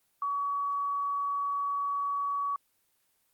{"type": "tone", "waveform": "sine", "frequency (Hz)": 1132, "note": "C#6", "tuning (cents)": 36, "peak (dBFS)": -28, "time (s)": [0.22, 2.56], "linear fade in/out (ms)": 2, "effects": ["white hiss -72 dBFS RMS until 3.33 s", "Opus 24 kbps"]}